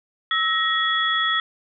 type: tone cluster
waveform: sine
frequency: 1305 / 1887 / 3362 Hz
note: E6 / A#6 / G#7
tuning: -18 / +21 / +20 cents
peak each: -23 dBFS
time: 0.31-1.4 s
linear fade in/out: 2 ms
effects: none